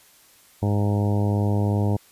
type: harmonic tone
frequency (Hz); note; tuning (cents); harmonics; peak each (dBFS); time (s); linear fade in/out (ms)
102.7; G#2; -19; 1 / 2 / 3 / 4 / 5 / 6 / 7 / 8 / 9; -20 / -26 / -30 / -32 / -34 / -36 / -37 / -38 / -39; 0.62-1.97; 10
effects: white hiss -54 dBFS RMS until 2.11 s + resampled to 32000 Hz